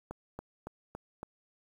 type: click train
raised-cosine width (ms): 1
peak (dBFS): -26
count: 5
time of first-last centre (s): 0.11-1.23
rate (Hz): 3.57
effects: 9-bit